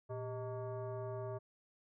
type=tone with frequency modulation; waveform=sine; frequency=115.7 Hz; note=A#2; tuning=13 cents flat; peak=-39 dBFS; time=0.09-1.39 s; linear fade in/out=20 ms; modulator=512 Hz; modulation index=1.3; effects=none